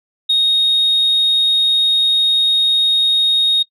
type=tone; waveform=sine; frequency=3729 Hz; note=A#7; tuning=in tune; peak=-9 dBFS; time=0.29-3.63 s; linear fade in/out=10 ms; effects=noise-tail reverb RT60 0.1 s tail -24 dB re dry + tanh soft clip ceiling -8 dBFS